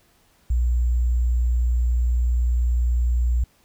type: tone with sample-and-hold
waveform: sine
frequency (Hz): 60.2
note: B1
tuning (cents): -44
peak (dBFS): -17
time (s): 0.5-3.44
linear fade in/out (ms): 5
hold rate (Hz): 7350
effects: pink hiss -60 dBFS RMS until 3.64 s